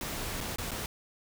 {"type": "noise with dropouts", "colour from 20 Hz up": "pink", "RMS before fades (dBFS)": -36, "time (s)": [0.01, 0.86], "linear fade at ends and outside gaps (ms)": 1, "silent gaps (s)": [[0.406, 0.41], [0.56, 0.584], [0.709, 0.716]], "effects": []}